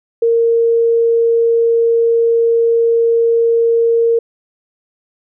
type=tone; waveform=sine; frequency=462.3 Hz; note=A#4; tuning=14 cents flat; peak=-9 dBFS; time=0.22-4.19 s; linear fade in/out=5 ms; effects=none